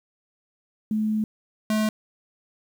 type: tone pair in turn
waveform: sine / square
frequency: 215.6 / 215.6 Hz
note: A3 / A3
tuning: -35 / -35 cents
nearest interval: unison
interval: 0 cents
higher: neither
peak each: -21 dBFS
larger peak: neither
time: 0.91-1.24 / 1.7-1.89 s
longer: first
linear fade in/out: 2 ms
effects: 9-bit